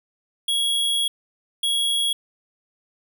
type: tone bursts at uneven times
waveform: square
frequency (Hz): 3322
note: G#7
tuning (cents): 0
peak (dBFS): -20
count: 2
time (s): 0.48-1.08 / 1.63-2.13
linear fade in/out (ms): 5
effects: none